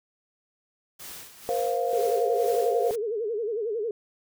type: noise with tremolo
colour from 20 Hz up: white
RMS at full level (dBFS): -40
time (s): 0.99-2.96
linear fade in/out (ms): 10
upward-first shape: sine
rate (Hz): 2.1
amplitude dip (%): 70
type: chord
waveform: sine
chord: Bb suspended second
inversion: none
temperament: equal with one note detuned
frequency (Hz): 474 / 523.3 / 698.5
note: Bb4 / C5 / F5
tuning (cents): +29 / 0 / 0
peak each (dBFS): -28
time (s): 1.49-2.91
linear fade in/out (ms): 0
type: tone with vibrato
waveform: sine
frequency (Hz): 440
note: A4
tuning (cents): 0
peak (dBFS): -26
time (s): 1.93-3.91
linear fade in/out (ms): 2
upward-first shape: sine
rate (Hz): 11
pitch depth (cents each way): 140
effects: none